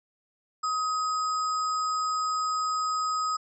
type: tone with sample-and-hold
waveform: sine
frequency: 1263 Hz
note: D#6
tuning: 26 cents sharp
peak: -25 dBFS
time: 0.63-3.37 s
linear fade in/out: 10 ms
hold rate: 6300 Hz
effects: resampled to 22050 Hz